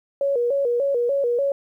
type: tone with vibrato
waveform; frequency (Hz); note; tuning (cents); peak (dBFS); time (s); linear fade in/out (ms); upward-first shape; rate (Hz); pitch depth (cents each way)
sine; 517; C5; -21; -18; 0.21-1.52; 2; square; 3.4; 130
effects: 10-bit